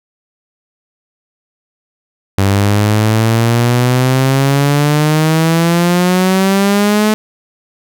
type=exponential sweep; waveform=sawtooth; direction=up; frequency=96.9 to 216 Hz; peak=-5 dBFS; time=2.38-7.14 s; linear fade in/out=0 ms; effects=none